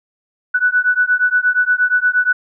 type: beating tone pair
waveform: sine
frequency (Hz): 1480 / 1488.5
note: F#6 / F#6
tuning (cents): 0 / +10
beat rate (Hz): 8.5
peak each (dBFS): -15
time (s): 0.54-2.33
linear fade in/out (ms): 10
effects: none